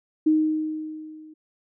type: tone with level ramp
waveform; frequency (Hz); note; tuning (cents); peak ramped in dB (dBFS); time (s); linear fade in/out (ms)
sine; 311.1; D#4; 0; -14 to -43; 0.26-1.34; 10
effects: none